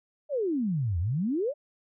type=exponential two-way sweep; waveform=sine; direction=down then up; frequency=622.3 to 80 to 622.3 Hz; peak=-25 dBFS; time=0.29-1.54 s; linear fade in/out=50 ms; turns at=0.99 s; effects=none